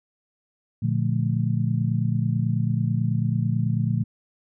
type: chord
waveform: sine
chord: Bb major seventh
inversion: none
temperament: just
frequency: 116.54 / 145.68 / 174.81 / 218.5 Hz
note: Bb2 / D3 / F3 / A3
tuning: 0 / -14 / +2 / -12 cents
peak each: -23 / -26 / -28 / -29 dBFS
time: 0.82-4.04 s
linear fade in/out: 10 ms
effects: none